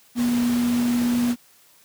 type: tone in noise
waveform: sine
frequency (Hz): 241.2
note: B3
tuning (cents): -41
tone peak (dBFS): -18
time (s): 0.15-1.36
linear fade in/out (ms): 50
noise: pink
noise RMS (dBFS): -32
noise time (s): 0.15-1.36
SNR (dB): +11
effects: white hiss -55 dBFS RMS until 1.84 s + high-pass 100 Hz 12 dB/octave